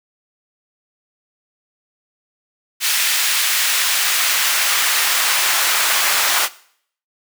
pink noise with high-pass filter sweep, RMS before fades -17 dBFS, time 2.8-6.49 s, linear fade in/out 50 ms, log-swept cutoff 2200 to 1100 Hz, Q 0.88, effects noise-tail reverb RT60 0.6 s tail -19 dB re dry

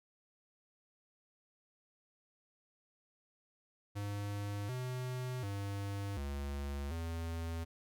square tone with pitch steps, 101.9 / 126.7 / 100 / 70.5 / 82.8 Hz, G#2 / B2 / G2 / C#2 / E2, -32 / +45 / +35 / +30 / +8 cents, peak -38 dBFS, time 3.95-7.65 s, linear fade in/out 20 ms, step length 740 ms, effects none

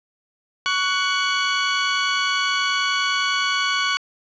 20% pulse tone pair together, 1122.4 / 1480 Hz, C#6 / F#6, +21 / 0 cents, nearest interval perfect fourth, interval 479 cents, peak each -17 dBFS, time 0.66-3.97 s, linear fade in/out 0 ms, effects resampled to 16000 Hz + 7-bit

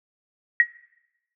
sine tone with exponential decay, 1900 Hz, A#6, 33 cents sharp, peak -8 dBFS, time 0.6-0.67 s, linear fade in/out 1 ms, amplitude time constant 15 ms, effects noise-tail reverb RT60 0.9 s tail -21 dB re dry

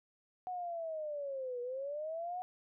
sine linear two-way sweep, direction down then up, 740 to 480.7 to 740 Hz, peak -37 dBFS, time 0.47-2.42 s, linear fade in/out 0 ms, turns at 1.61 s, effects none

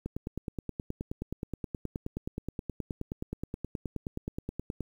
click train, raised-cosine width 3 ms, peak -21 dBFS, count 46, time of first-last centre 0.06-4.807 s, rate 9.48 Hz, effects 9-bit

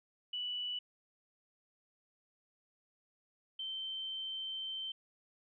sine tone pair in turn, 2960 / 3107 Hz, F#7 / G7, 0 / -16 cents, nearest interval minor second, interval 84 cents, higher second, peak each -36 / -38 dBFS, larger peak first, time 0.33-0.79 / 3.59-4.92 s, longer second, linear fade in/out 5 ms, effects none

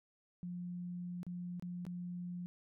sine tone with dropouts, 177 Hz, F3, 23 cents sharp, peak -40 dBFS, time 0.43-2.46 s, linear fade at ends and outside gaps 0 ms, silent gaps 1.231-1.266 / 1.597-1.624 / 1.852-1.866 s, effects none

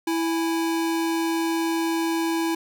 square tone pair together, 329.6 / 830.5 Hz, E4 / G#5, 0 / 0 cents, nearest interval octave + major third, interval 1600 cents, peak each -23 / -33 dBFS, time 0.07-2.55 s, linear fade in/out 5 ms, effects none

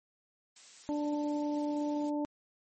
blue noise, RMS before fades -49 dBFS, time 0.56-2.1 s, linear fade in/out 5 ms
harmonic tone, 294.8 Hz, D4, 7 cents sharp, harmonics 1 / 2 / 3, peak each -31 / -38 / -41 dBFS, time 0.89-2.25 s, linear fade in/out 0 ms
effects MP3 32 kbps

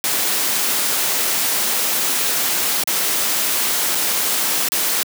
white noise with dropouts, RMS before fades -19 dBFS, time 0.04-5.03 s, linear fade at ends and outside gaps 0 ms, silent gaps 2.836-2.874 / 3.948-3.952 / 4.686-4.72 s, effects high-pass 200 Hz 12 dB/octave

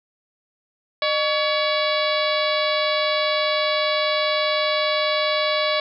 harmonic tone with a mistuned harmonic, 565 Hz, C#5, 33 cents sharp, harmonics 1 / 2 / 3 / 4 / 5 / 6 / 7 / 8 / 9, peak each -22 / -26 / -31 / -27 / -34 / -29 / -28 / -33 / -38 dBFS, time 1.02-5.8 s, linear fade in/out 2 ms, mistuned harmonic 1, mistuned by +130 cents, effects none

